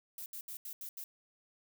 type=noise bursts at uneven times; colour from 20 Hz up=violet; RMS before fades=-44 dBFS; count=6; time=0.18-0.26 / 0.33-0.41 / 0.48-0.57 / 0.65-0.73 / 0.81-0.89 / 0.97-1.04 s; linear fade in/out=2 ms; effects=none